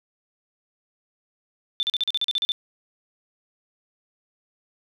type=tone bursts; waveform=sine; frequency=3545 Hz; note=A7; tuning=12 cents sharp; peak=-20 dBFS; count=11; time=1.8-2.519 s; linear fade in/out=0 ms; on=29 ms; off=40 ms; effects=none